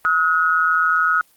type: tone pair together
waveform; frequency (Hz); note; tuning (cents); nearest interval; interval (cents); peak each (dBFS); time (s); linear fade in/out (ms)
sine; 1280 / 1447.6; D#6 / F#6; +49 / -38; major second; 213; -17; 0.05-1.21; 0
effects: white hiss -56 dBFS RMS until 1.36 s + Opus 24 kbps